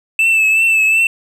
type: tone with vibrato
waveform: triangle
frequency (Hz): 2637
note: E7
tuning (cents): 0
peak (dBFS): -8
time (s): 0.19-1.07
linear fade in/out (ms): 2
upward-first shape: triangle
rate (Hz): 2.7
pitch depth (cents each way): 43
effects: none